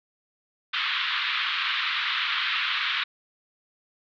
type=band-pass noise; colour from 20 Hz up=white; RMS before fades=-27 dBFS; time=0.73-3.04 s; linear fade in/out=10 ms; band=1100 to 3800 Hz; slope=48 dB/octave; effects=none